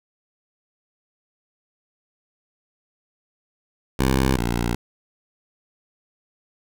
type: tone pair in turn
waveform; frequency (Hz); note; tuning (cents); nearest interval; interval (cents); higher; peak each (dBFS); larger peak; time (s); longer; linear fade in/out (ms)
10% pulse; 65.9 / 58.71; C2 / A#1; +13 / +13; major second; 200; first; -9 / -13; first; 3.99-4.37 / 4.37-4.75; neither; 5
effects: none